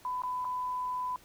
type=tone with dropouts; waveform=sine; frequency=1001 Hz; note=B5; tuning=23 cents sharp; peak=-31 dBFS; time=0.05-1.16 s; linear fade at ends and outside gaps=1 ms; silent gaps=0.22-0.235 / 0.446-0.451 s; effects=pink hiss -58 dBFS RMS until 1.24 s